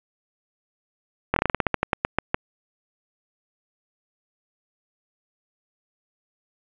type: slowing click train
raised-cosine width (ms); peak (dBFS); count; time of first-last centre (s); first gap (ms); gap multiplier
0.5; -4; 15; 1.34-2.344; 23; 1.16
effects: resampled to 8000 Hz + 7-bit